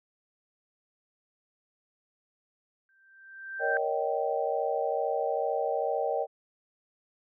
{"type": "tone with exponential growth", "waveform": "sine", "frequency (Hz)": 1568, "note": "G6", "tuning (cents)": 0, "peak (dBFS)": -25, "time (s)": [2.89, 3.77], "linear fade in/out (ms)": 1, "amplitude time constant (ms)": 190}
{"type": "chord", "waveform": "sine", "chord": "Eb dominant seventh", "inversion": "second", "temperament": "just", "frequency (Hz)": [466.7, 560, 622.3, 777.8], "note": ["Bb4", "Db5", "Eb5", "G5"], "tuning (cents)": [2, 18, 0, -14], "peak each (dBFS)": -32, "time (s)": [3.59, 6.27], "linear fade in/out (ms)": 50}
{"effects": []}